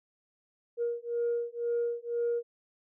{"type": "beating tone pair", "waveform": "sine", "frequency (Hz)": [471.8, 473.8], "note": ["A#4", "A#4"], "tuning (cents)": [21, 28], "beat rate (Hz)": 2, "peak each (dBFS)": -31, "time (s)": [0.77, 2.43], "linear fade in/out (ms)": 50, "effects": ["tanh soft clip ceiling -23 dBFS"]}